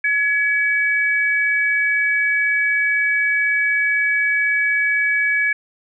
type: tone pair together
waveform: sine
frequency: 1686 / 2279 Hz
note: G#6 / C#7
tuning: +26 / +47 cents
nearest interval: perfect fourth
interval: 521 cents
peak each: -18 dBFS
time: 0.04-5.53 s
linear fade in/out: 5 ms
effects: none